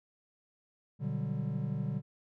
triangle chord, G major seventh, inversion first, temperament just, 122.5 / 147 / 183.75 / 196 Hz, B2 / D3 / F#3 / G3, -14 / +2 / -12 / 0 cents, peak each -35 / -33 / -39 / -37 dBFS, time 0.99-2.02 s, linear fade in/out 50 ms, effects none

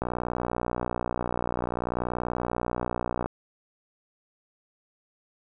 click train, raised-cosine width 1 ms, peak -14 dBFS, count 197, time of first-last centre 0.02-3.26 s, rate 60.5 Hz, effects none

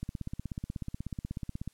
click train, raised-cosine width 5 ms, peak -23 dBFS, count 28, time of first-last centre 0.03-1.676 s, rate 16.4 Hz, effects white hiss -68 dBFS RMS until 1.73 s + low-pass 11000 Hz 12 dB/octave

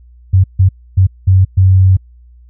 sine tone bursts at uneven times, 94.3 Hz, F#2, 33 cents sharp, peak -4 dBFS, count 5, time 0.33-0.44 / 0.59-0.69 / 0.97-1.07 / 1.27-1.45 / 1.57-1.97 s, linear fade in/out 10 ms, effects added 60 Hz sine -38 dBFS peak until 2.49 s

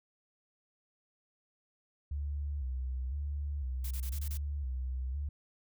sine tone with vibrato, 68 Hz, C#2, 33 cents flat, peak -33 dBFS, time 2.11-5.29 s, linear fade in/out 5 ms, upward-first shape square, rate 0.99 Hz, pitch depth 100 cents each way
blue noise bursts, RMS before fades -45 dBFS, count 6, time 3.84-4.374 s, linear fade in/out 5 ms, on 69 ms, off 24 ms
effects none

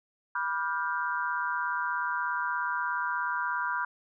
sine chord, G dominant seventh, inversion first, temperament just, 980 / 1176 / 1411.2 / 1568 Hz, B5 / D6 / F6 / G6, -14 / +2 / +18 / 0 cents, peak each -32 / -36 / -33 / -34 dBFS, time 0.35-3.85 s, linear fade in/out 5 ms, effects none

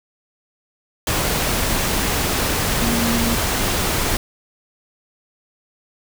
sine tone in noise, 233.1 Hz, A#3, in tune, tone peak -20 dBFS, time 2.82-3.35 s, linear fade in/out 2 ms, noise pink, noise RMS -20 dBFS, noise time 1.07-4.17 s, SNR -3 dB, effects none

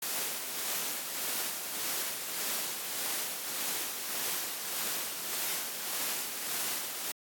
white noise with tremolo, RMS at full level -33 dBFS, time 0.02-7.12 s, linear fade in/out 5 ms, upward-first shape sine, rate 1.7 Hz, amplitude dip 45%, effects high-pass 200 Hz 12 dB/octave + AAC 64 kbps

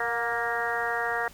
harmonic tone with a mistuned harmonic, 233.8 Hz, A#3, 5 cents sharp, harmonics 2 / 3 / 4 / 5 / 6 / 7 / 8, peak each -34 / -32 / -35 / -36 / -34 / -33 / -32 dBFS, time 0-1.28 s, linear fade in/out 2 ms, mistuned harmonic 3, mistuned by +30 cents, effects pink hiss -51 dBFS RMS until 1.33 s

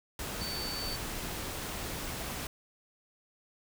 sine tone in noise, 4538 Hz, C#8, 40 cents sharp, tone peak -37 dBFS, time 0.41-0.96 s, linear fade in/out 2 ms, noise pink, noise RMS -38 dBFS, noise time 0.19-2.47 s, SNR -2 dB, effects none

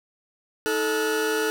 40% pulse tone cluster, 315.8 / 436.3 / 1453 Hz, D#4 / A4 / F#6, +26 / -15 / -32 cents, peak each -30 / -23 / -28 dBFS, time 0.66-1.5 s, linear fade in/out 0 ms, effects none

